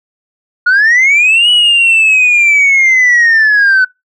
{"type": "linear two-way sweep", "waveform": "sine", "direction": "up then down", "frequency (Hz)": [1417, 2949, 1494], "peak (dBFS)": -3, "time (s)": [0.66, 3.85], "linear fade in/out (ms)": 10, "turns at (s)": 1.5, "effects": ["noise-tail reverb RT60 0.2 s tail -23 dB re dry", "tanh soft clip ceiling -3 dBFS"]}